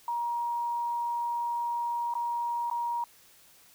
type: tone with dropouts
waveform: sine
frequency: 947 Hz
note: A#5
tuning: 27 cents sharp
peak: -28 dBFS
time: 0.08-3.04 s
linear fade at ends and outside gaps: 2 ms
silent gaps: 2.139-2.152 / 2.7-2.712 s
effects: white hiss -58 dBFS RMS until 3.74 s